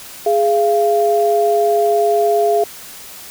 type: tone pair together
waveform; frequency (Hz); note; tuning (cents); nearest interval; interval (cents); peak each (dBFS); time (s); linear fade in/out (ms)
sine; 415.7 / 686; G#4 / F5; +2 / -31; major sixth; 867; -14; 0.26-2.64; 5
effects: white hiss -35 dBFS RMS until 3.3 s